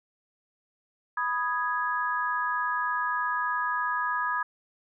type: chord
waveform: sine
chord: G# minor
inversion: first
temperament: equal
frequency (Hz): 987.8 / 1244.5 / 1661.2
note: B5 / D#6 / G#6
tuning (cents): 0 / 0 / 0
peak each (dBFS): -30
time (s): 1.17-4.43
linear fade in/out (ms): 5
effects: none